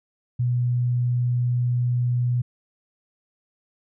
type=tone; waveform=sine; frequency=122.6 Hz; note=B2; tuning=12 cents flat; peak=-19 dBFS; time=0.39-2.42 s; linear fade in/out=10 ms; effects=none